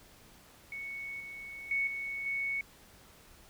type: tone with level steps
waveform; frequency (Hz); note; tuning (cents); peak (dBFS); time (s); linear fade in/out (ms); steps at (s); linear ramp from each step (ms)
sine; 2217; C#7; 0; -38 / -42 / -28 / -35 / -31; 0.72-2.61; 2; 1.2 / 1.71 / 1.87 / 2.26; 2
effects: pink hiss -58 dBFS RMS until 3.49 s